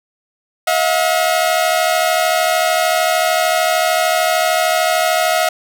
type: tone pair together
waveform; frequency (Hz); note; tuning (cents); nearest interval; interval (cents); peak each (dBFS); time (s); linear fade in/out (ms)
sawtooth; 643 / 716.3; E5 / F5; -43 / +44; major second; 187; -12; 0.67-5.49; 5
effects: none